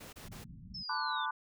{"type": "noise bursts", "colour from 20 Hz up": "pink", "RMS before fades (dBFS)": -50, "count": 3, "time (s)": [0, 0.444], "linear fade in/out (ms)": 10, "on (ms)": 130, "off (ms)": 27}
{"type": "low-pass noise", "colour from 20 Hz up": "white", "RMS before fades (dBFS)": -50, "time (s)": [0.25, 0.83], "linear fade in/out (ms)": 2, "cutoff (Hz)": 220, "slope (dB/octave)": 48}
{"type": "linear sweep", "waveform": "sine", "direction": "down", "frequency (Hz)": [5330, 3429], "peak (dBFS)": -40, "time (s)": [0.74, 1.26], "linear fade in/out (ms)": 10}
{"type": "chord", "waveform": "sine", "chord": "B minor seventh", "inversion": "third", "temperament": "equal with one note detuned", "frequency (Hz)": [880, 1008.5, 1174.7, 1480], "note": ["A5", "B5", "D6", "F#6"], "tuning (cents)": [0, 36, 0, 0], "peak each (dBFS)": -38, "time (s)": [0.89, 1.31], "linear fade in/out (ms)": 5}
{"effects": []}